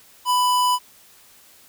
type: tone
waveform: square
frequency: 994 Hz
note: B5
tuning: 11 cents sharp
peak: -17 dBFS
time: 0.25-0.79 s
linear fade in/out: 50 ms
effects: white hiss -51 dBFS RMS until 1.68 s